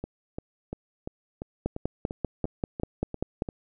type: two click trains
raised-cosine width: 2 ms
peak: -13 / -20 dBFS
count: 10 / 11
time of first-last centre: 1.66-3.421 / 0.04-3.488 s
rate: 5.11 / 2.9 Hz
effects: none